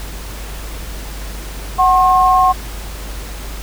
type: tone pair together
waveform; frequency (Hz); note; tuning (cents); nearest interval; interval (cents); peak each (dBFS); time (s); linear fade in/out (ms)
sine; 744 / 1074.2; F#5 / C6; +9 / +45; tritone; 636; -11; 1.78-2.53; 20
effects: added 50 Hz sine -26 dBFS peak until 3.62 s + pink hiss -32 dBFS RMS until 3.62 s